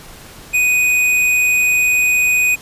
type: tone with tanh clipping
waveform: sine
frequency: 2489 Hz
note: D#7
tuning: in tune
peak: -13 dBFS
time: 0.53-2.56 s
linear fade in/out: 20 ms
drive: 14 dB
effects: pink hiss -38 dBFS RMS until 2.61 s + resampled to 32000 Hz